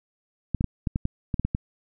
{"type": "clicks", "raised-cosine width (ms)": 5, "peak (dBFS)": -12, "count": 10, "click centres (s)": [0.547, 0.609, 0.643, 0.872, 0.959, 1.054, 1.342, 1.396, 1.45, 1.549], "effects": []}